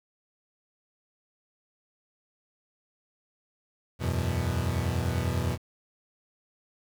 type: chord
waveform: 35% pulse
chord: E suspended second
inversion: none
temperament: equal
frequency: 82.41 / 92.5 / 123.47 Hz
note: E2 / F#2 / B2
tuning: 0 / 0 / 0 cents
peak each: -29 dBFS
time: 3.99-5.58 s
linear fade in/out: 50 ms
effects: 9-bit